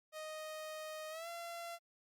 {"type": "tone with pitch glide", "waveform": "sawtooth", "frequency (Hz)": [622.3, 682.6], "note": ["D#5", "F5"], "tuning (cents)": [0, -40], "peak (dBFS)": -40, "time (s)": [0.12, 1.79], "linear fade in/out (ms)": 50, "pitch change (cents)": 160, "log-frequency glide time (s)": [1.1, 1.28], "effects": ["Opus 48 kbps"]}